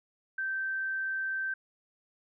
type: tone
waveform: sine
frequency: 1556 Hz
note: G6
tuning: 13 cents flat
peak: -30 dBFS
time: 0.38-1.54 s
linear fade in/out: 5 ms
effects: none